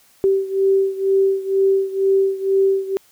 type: beating tone pair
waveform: sine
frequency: 387.5 / 389.6 Hz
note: G4 / G4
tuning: -20 / -11 cents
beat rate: 2.1 Hz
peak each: -16 / -19 dBFS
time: 0.24-2.97 s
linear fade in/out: 0 ms
effects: white hiss -54 dBFS RMS until 3.11 s